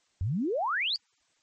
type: exponential sweep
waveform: sine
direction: up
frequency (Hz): 82.41 to 4777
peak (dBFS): -26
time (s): 0.21-0.96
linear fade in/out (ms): 0
effects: white hiss -70 dBFS RMS until 1.42 s + MP3 32 kbps

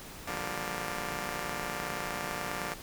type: chord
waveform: 5% pulse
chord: G minor seventh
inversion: second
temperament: just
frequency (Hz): 147 / 176.4 / 196 / 235.2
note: D3 / F3 / G3 / Bb3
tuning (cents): +2 / +18 / 0 / +16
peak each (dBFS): -30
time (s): 0.27-2.74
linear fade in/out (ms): 5
effects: pink hiss -46 dBFS RMS until 2.82 s

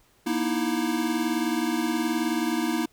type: tone cluster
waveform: square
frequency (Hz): 238.2 / 309.6 / 328.5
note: A#3 / D#4 / E4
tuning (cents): +38 / -9 / -6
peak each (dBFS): -29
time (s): 0.26-2.86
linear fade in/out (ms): 10
effects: pink hiss -62 dBFS RMS until 2.92 s

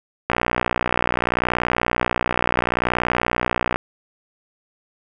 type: click train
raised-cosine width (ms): 0.5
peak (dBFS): -3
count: 211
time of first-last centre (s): 0.3-3.76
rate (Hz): 60.7
effects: none

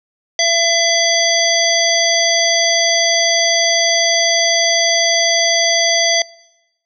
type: harmonic tone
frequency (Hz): 672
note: E5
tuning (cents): +33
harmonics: 1 / 3 / 5 / 7 / 9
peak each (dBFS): -18 / -18 / -18 / -18 / -18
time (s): 0.39-6.22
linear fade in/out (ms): 2
effects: noise-tail reverb RT60 1.0 s tail -24 dB re dry

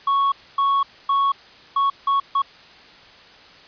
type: tone bursts at uneven times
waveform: triangle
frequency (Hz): 1108.7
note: C#6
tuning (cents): 0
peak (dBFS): -14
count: 6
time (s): 0.07-0.32 / 0.58-0.83 / 1.09-1.32 / 1.76-1.9 / 2.07-2.2 / 2.35-2.42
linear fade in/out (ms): 5
effects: white hiss -46 dBFS RMS until 3.67 s + resampled to 11025 Hz

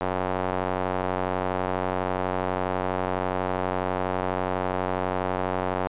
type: tone with band-pass filter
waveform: square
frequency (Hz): 46.08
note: F#1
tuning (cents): -6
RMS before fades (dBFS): -27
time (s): 0.01-5.88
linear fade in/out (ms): 0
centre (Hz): 770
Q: 1.2
effects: resampled to 8000 Hz

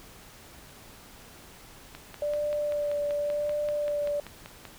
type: click train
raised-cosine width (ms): 0.3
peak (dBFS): -25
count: 15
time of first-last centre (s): 1.95-4.653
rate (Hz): 5.18
type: tone with vibrato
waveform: sine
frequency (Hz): 587.3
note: D5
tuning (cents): 0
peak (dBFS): -26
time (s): 2.22-4.2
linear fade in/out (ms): 2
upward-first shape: sine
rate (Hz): 0.9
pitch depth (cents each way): 15
effects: pink hiss -50 dBFS RMS until 4.78 s

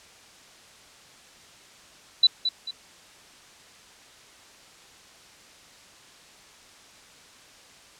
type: tone with echo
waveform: sine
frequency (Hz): 3970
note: B7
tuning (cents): +8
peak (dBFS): -12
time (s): 2.23-2.27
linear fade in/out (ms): 5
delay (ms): 220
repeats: 2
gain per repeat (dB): -9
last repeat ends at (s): 2.71
effects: white hiss -51 dBFS RMS until 7.99 s + low-pass 7000 Hz 12 dB/octave

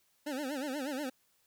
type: tone with vibrato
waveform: 25% pulse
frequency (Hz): 277.9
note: C#4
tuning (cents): +4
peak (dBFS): -31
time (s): 0.26-1.1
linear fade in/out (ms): 10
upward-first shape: sine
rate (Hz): 8.3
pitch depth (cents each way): 160
effects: white hiss -72 dBFS RMS until 1.46 s

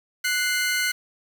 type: tone pair together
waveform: sawtooth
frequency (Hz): 1480 / 2093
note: F#6 / C7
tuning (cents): 0 / 0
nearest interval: tritone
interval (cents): 600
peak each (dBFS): -21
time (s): 0.24-0.92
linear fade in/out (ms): 10
effects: 7-bit

